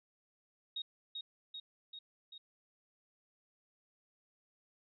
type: tone with echo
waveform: sine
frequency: 3753 Hz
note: A#7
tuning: 11 cents sharp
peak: -37 dBFS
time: 0.76-0.82 s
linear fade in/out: 5 ms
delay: 390 ms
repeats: 4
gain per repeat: -3 dB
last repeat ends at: 2.38 s
effects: none